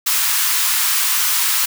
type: high-pass noise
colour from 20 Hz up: white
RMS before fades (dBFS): -17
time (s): 0.06-1.66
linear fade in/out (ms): 10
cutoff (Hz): 920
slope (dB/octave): 48
effects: none